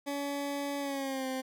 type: tone with pitch glide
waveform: 20% pulse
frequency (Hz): 283.3 to 261.3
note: C#4 to C4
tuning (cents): +38 to -2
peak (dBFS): -28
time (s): 0.06-1.42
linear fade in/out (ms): 20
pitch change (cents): -140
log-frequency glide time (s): 0.79-1.27
effects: none